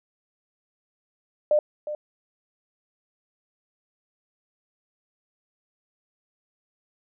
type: tone with echo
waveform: sine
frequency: 600 Hz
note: D5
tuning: 37 cents sharp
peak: -16 dBFS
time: 1.51-1.59 s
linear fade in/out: 2 ms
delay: 360 ms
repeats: 1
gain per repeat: -12 dB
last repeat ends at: 1.95 s
effects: none